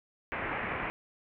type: low-pass noise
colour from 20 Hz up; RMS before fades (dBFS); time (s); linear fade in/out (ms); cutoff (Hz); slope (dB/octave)
white; -35; 0.32-0.9; 0; 2400; 48
effects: none